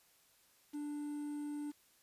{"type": "tone with quantisation", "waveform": "triangle", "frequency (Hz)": 293.7, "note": "D4", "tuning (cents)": 0, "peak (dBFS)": -37, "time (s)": [0.73, 1.72], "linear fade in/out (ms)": 20, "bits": 10, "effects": ["white hiss -69 dBFS RMS until 2.02 s", "resampled to 32000 Hz"]}